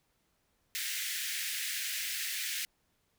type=high-pass noise; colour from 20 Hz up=pink; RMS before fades=-36 dBFS; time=0.75-2.65 s; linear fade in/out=0 ms; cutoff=1700 Hz; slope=48 dB/octave; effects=pink hiss -75 dBFS RMS until 3.18 s